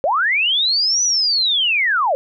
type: linear two-way sweep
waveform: sine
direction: up then down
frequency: 506 to 6010 to 506 Hz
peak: -14 dBFS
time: 0.04-2.15 s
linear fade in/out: 0 ms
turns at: 1.03 s
effects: none